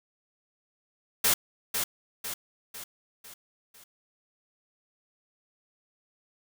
white noise with echo, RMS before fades -23 dBFS, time 1.24-1.34 s, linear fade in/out 5 ms, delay 500 ms, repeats 5, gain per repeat -6 dB, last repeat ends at 3.84 s, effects none

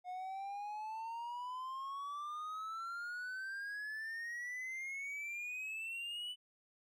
triangle exponential sweep, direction up, 720 to 2996 Hz, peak -39 dBFS, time 0.04-6.36 s, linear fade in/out 50 ms, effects none

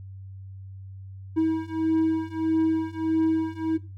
triangle beating tone pair, 320 / 321.6 Hz, D#4 / E4, +49 / -43 cents, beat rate 1.6 Hz, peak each -23 / -22 dBFS, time 1.36-3.78 s, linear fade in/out 20 ms, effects noise-tail reverb RT60 0.3 s tail -17 dB re dry + added 96 Hz sine -38 dBFS peak until 3.97 s

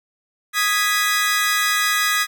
sawtooth chord, G# minor, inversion second, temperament equal, 1244.5 / 1661.2 / 1975.5 Hz, D#6 / G#6 / B6, 0 / 0 / 0 cents, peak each -18 dBFS, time 0.53-2.27 s, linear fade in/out 50 ms, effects none

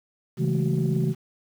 sine tone cluster, 136.8 / 163.7 / 202.4 / 219 / 375.8 Hz, C#3 / E3 / G#3 / A3 / F#4, -23 / -12 / -44 / -8 / +27 cents, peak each -24 / -24 / -32 / -29 / -30 dBFS, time 0.37-1.15 s, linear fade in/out 50 ms, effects tanh soft clip ceiling -13 dBFS + 8-bit

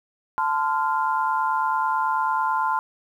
sine chord, F major, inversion first, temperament equal with one note detuned, 880 / 1029.1 / 1396.9 Hz, A5 / C6 / F6, 0 / -29 / 0 cents, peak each -24 / -23 / -28 dBFS, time 0.38-2.79 s, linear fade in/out 0 ms, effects 9-bit

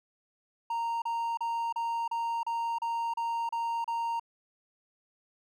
triangle tone bursts, 927 Hz, A#5, 10 cents flat, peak -27 dBFS, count 10, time 0.7-4.197 s, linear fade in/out 5 ms, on 320 ms, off 33 ms, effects none

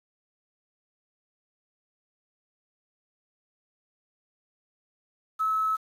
sine tone with quantisation, 1296 Hz, E6, 30 cents flat, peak -23 dBFS, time 5.39-5.77 s, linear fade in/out 20 ms, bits 8, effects resampled to 32000 Hz

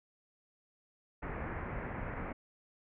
pink low-pass noise, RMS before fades -40 dBFS, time 1.22-2.33 s, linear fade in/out 10 ms, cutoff 2200 Hz, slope 48 dB/octave, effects none

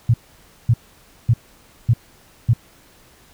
sine tone bursts, 116.54 Hz, A#2, in tune, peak -10 dBFS, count 5, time 0.09-2.535 s, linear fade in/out 5 ms, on 49 ms, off 550 ms, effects pink hiss -51 dBFS RMS until 3.33 s

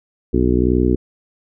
harmonic tone, 61.74 Hz, B1, in tune, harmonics 1 / 2 / 3 / 4 / 5 / 6 / 7, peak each -19 / -22 / -24 / -19 / -20 / -19 / -25 dBFS, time 0.33-0.96 s, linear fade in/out 10 ms, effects none

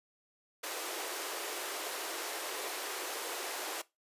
pink high-pass noise, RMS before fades -39 dBFS, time 0.63-3.82 s, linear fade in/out 10 ms, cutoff 340 Hz, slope 48 dB/octave, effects noise-tail reverb RT60 0.2 s tail -19 dB re dry + resampled to 32000 Hz

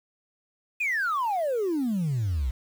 sine exponential sweep, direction down, 2555 to 58.27 Hz, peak -22 dBFS, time 0.8-2.51 s, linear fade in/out 10 ms, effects tanh soft clip ceiling -22 dBFS + 8-bit

